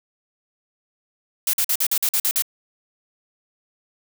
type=noise bursts; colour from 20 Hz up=blue; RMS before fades=-20 dBFS; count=9; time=1.47-2.422 s; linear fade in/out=2 ms; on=64 ms; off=47 ms; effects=none